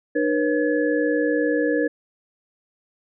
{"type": "tone cluster", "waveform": "sine", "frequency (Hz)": [302.2, 479.8, 540, 1703], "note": ["D4", "A#4", "C#5", "G#6"], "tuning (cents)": [50, 50, -45, 43], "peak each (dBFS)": [-22, -22, -26, -28], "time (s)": [0.15, 1.88], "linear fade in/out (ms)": 10, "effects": []}